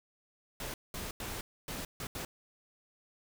pink noise bursts at uneven times, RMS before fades -40 dBFS, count 6, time 0.6-0.74 / 0.94-1.11 / 1.2-1.41 / 1.68-1.85 / 2-2.07 / 2.15-2.25 s, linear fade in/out 2 ms, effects none

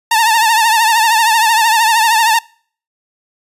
sawtooth tone with vibrato, 898 Hz, A5, 35 cents sharp, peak -5 dBFS, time 0.11-2.39 s, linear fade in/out 5 ms, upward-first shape triangle, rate 13 Hz, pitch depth 92 cents each way, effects noise-tail reverb RT60 0.5 s tail -25 dB re dry + resampled to 32000 Hz

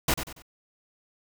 pink noise with echo, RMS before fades -23 dBFS, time 0.08-0.14 s, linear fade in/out 5 ms, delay 94 ms, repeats 3, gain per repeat -9 dB, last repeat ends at 0.422 s, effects none

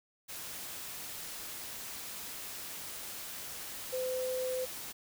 sine tone in noise, 511 Hz, C5, 41 cents flat, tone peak -32 dBFS, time 3.92-4.66 s, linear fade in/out 20 ms, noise white, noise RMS -43 dBFS, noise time 0.28-4.93 s, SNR +8 dB, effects none

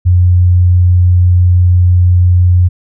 sine tone, 89.4 Hz, F2, 41 cents sharp, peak -4 dBFS, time 0.05-2.69 s, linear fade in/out 20 ms, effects none

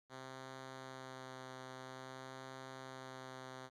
5% pulse tone with vibrato, 130.81 Hz, C3, in tune, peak -37 dBFS, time 0.09-3.7 s, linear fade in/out 50 ms, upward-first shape sine, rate 0.5 Hz, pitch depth 11 cents each way, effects low-pass 7000 Hz 12 dB/octave + 13-bit

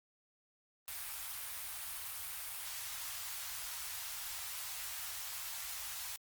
white band-stop noise, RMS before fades -43 dBFS, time 0.88-6.16 s, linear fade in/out 0 ms, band 100 to 750 Hz, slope 24 dB/octave, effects Opus 32 kbps

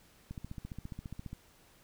click train, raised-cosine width 5 ms, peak -29 dBFS, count 16, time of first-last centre 0.31-1.33 s, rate 14.7 Hz, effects pink hiss -63 dBFS RMS until 1.83 s

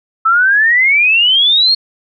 sine exponential sweep, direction up, 1299 to 4350 Hz, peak -7 dBFS, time 0.25-1.75 s, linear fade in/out 10 ms, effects none

